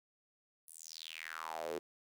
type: tone with high-pass filter sweep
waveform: square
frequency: 40.22 Hz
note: E1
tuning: 42 cents flat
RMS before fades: -45 dBFS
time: 0.67-1.79 s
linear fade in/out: 10 ms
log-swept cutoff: 11000 to 370 Hz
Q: 4.9
effects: none